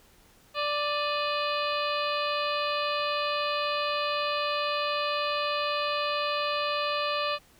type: harmonic tone with a mistuned harmonic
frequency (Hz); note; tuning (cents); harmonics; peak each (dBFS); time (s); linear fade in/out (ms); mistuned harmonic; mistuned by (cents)
587.3; D5; 0; 1 / 2 / 3 / 4 / 5 / 6 / 7 / 8; -31 / -30 / -39 / -35 / -37 / -39 / -38 / -44; 0.54-7.39; 50; 4; +99
effects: pink hiss -59 dBFS RMS until 7.59 s